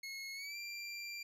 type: tone with pitch glide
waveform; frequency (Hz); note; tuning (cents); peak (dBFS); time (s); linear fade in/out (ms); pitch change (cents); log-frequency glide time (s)
25% pulse; 2172 to 2369; C#7 to D7; -36 to +14; -39; 0.03-1.23; 5; +150; 0.34-0.57
effects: low-pass 12000 Hz 12 dB/octave